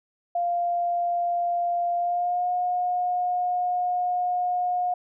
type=tone with pitch glide; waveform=sine; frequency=697 to 719.1 Hz; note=F5 to F#5; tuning=-4 to -50 cents; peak=-22 dBFS; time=0.35-4.94 s; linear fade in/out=5 ms; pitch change=+54 cents; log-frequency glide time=1.97-2.5 s; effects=none